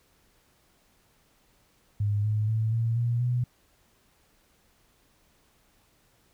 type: tone with pitch steps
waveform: sine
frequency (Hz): 103.1 / 106.8 / 110.63 / 114.6 / 118.7 / 122.96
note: G#2 / G#2 / A2 / A#2 / A#2 / B2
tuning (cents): -12 / +49 / +10 / -29 / +32 / -7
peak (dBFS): -23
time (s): 2-3.44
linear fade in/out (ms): 5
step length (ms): 240
effects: pink hiss -65 dBFS RMS until 6.33 s